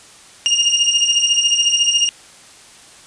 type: beating tone pair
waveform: 30% pulse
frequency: 2829 / 2843 Hz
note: F7 / F7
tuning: +22 / +30 cents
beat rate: 14 Hz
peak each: -13 dBFS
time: 0.46-2.09 s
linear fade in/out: 0 ms
effects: white hiss -43 dBFS RMS until 3.06 s + resampled to 22050 Hz